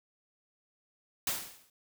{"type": "noise with exponential decay", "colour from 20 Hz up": "white", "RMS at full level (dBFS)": -29, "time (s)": [1.27, 1.7], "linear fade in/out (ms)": 2, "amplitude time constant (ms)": 93, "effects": []}